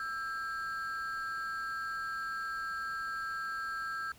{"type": "ring-modulated tone", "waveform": "triangle", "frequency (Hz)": 1465, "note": "F#6", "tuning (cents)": -18, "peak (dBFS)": -30, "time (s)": [0, 4.12], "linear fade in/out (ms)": 2, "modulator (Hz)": 139, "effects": ["pink hiss -59 dBFS RMS until 4.18 s"]}